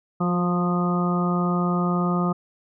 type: harmonic tone with a mistuned harmonic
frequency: 176.4 Hz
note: F3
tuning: 18 cents sharp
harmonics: 1 / 2 / 3 / 4 / 5 / 6 / 7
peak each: -21 / -29 / -34 / -32 / -36 / -35 / -28 dBFS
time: 0.2-2.33 s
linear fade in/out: 10 ms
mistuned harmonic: 2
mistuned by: +17 cents
effects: none